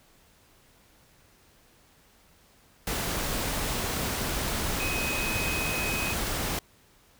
sine tone in noise, 2522 Hz, D#7, 23 cents sharp, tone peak -31 dBFS, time 4.8-6.13 s, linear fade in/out 2 ms, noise pink, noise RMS -30 dBFS, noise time 2.87-6.59 s, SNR -4 dB, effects pink hiss -60 dBFS RMS until 7.19 s

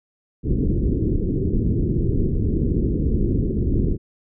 pink low-pass noise, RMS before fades -20 dBFS, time 0.43-3.98 s, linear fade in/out 50 ms, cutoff 410 Hz, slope 48 dB/octave, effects none

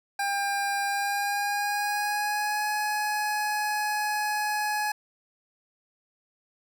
25% pulse tone with pitch glide, 800 to 842.2 Hz, G5 to G#5, +35 to +24 cents, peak -22 dBFS, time 0.19-4.92 s, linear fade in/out 5 ms, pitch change +89 cents, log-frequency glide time 0.86-2.66 s, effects none

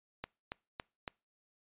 click train, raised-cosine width 0.3 ms, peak -22 dBFS, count 4, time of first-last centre 0.24-1.078 s, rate 3.58 Hz, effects noise-tail reverb RT60 0.3 s tail -26 dB re dry + resampled to 8000 Hz

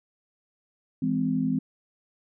sine chord, E augmented, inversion none, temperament just, 164.81 / 206 / 257.5 Hz, E3 / G#3 / B#3, 0 / -14 / -28 cents, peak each -29 / -29 / -25 dBFS, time 1.02-1.59 s, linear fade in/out 5 ms, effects none

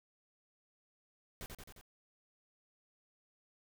pink noise with echo, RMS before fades -45 dBFS, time 1.41-1.46 s, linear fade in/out 0 ms, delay 88 ms, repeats 4, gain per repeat -3 dB, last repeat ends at 1.812 s, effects none

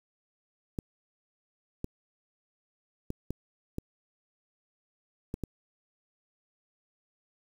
clicks, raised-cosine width 3 ms, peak -20 dBFS, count 7, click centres 0.788 / 1.844 / 3.104 / 3.306 / 3.784 / 5.341 / 5.437 s, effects 8-bit

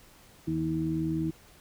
harmonic tone, 80 Hz, D#2, 49 cents sharp, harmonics 1 / 2 / 3 / 4, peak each -41 / -31 / -40 / -29 dBFS, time 0.47-1.31 s, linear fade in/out 10 ms, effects pink hiss -56 dBFS RMS until 1.6 s

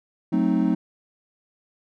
triangle chord, F# diminished seventh, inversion none, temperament equal with one note detuned, 184.14 / 220 / 261.6 / 311.1 Hz, F#3 / A3 / C4 / Eb4, -8 / 0 / 0 / 0 cents, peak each -22 dBFS, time 0.32-0.75 s, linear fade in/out 10 ms, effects none

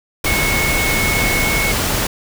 sine tone in noise, 2194 Hz, C#7, 18 cents flat, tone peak -18 dBFS, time 0.26-1.72 s, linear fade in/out 5 ms, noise pink, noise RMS -18 dBFS, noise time 0.24-2.07 s, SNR -3 dB, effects none

